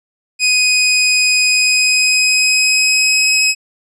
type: tone with pitch glide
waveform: 20% pulse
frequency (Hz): 2500 to 2548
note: D#7 to D#7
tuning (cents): +8 to +41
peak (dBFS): -5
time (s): 0.39-3.55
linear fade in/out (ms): 50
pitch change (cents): +33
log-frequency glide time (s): 1.44-3.33
effects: resampled to 22050 Hz